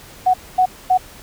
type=tone bursts; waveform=sine; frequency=740 Hz; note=F#5; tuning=in tune; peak=-10 dBFS; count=3; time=0.26-0.977 s; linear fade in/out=10 ms; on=79 ms; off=240 ms; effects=pink hiss -41 dBFS RMS until 1.22 s